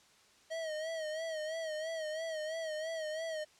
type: tone with vibrato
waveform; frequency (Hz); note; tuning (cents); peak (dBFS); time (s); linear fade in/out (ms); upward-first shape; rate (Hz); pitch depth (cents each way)
square; 634; D#5; +32; -37; 0.5-3.45; 20; sine; 3; 65
effects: white hiss -64 dBFS RMS until 3.59 s + low-pass 7000 Hz 12 dB/octave